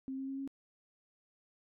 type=tone with pitch steps; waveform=sine; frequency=265.5 / 268 / 270.5 / 273 Hz; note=C4 / C4 / C#4 / C#4; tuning=+25 / +42 / -42 / -26 cents; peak=-37 dBFS; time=0.08-0.476 s; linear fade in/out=0 ms; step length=99 ms; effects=none

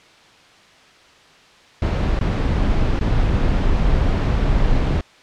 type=noise with dropouts; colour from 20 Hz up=brown; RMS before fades=-17 dBFS; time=1.82-5.01 s; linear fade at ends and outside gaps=2 ms; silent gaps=2.191-2.21 / 2.992-3.01 s; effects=white hiss -48 dBFS RMS until 5.22 s + low-pass 4000 Hz 12 dB/octave

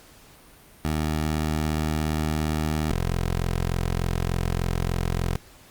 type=tone pair in turn; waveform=15% pulse; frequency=77.3 / 43.38 Hz; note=D#2 / F1; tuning=-11 / -11 cents; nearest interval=minor seventh; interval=1000 cents; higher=first; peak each=-17 dBFS; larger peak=neither; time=0.85-2.91 / 2.91-5.36 s; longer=second; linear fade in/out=0 ms; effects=pink hiss -51 dBFS RMS until 5.7 s + Opus 48 kbps

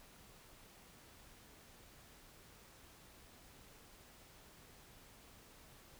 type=silence; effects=pink hiss -61 dBFS RMS until 5.99 s

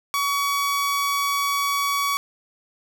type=tone; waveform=sawtooth; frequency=1130 Hz; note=C#6; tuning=33 cents sharp; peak=-17 dBFS; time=0.14-2.17 s; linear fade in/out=0 ms; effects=none

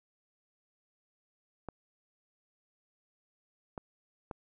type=clicks; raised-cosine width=1 ms; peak=-25 dBFS; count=3; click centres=1.687 / 3.778 / 4.312 s; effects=none

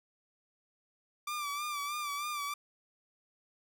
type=tone with vibrato; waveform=sawtooth; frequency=1174.7 Hz; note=D6; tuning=in tune; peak=-31 dBFS; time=1.27-2.54 s; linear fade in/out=5 ms; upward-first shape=sine; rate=3.2 Hz; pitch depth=53 cents each way; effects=none

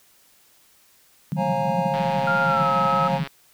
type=band-pass noise; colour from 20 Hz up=pink; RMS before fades=-28 dBFS; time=1.32-3.24 s; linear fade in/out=0 ms; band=150 to 200 Hz; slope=48 dB/octave
type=chord; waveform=triangle; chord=Bb minor seventh; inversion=first; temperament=equal with one note detuned; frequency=540.8 / 698.5 / 830.6 / 932.3 Hz; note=Db5 / F5 / Ab5 / Bb5; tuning=-43 / 0 / 0 / 0 cents; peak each=-24 / -28 / -24 / -26 dBFS; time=1.36-3.21 s; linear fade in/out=50 ms
type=click train; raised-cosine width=0.3 ms; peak=-18 dBFS; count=185; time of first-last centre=1.94-3.273 s; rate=138 Hz
type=tone with pitch glide; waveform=sine; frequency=1396.9 to 1288.4 Hz; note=F6 to E6; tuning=0 to -40 cents; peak=-20 dBFS; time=2.27-3.08 s; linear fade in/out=5 ms; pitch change=-140 cents; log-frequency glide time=2.45-2.68 s
effects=white hiss -57 dBFS RMS until 3.53 s

